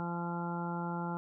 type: harmonic tone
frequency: 172 Hz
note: F3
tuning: 26 cents flat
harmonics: 1 / 2 / 3 / 4 / 5 / 6 / 7 / 8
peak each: -36 / -43 / -47 / -49 / -40 / -47 / -54 / -44 dBFS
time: 0-1.17 s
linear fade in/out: 0 ms
effects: none